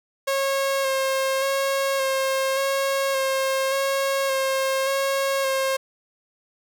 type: tone with vibrato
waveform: sawtooth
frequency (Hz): 540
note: C#5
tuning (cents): -45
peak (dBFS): -17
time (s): 0.27-5.77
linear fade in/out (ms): 10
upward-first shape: square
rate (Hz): 0.87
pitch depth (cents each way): 18
effects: none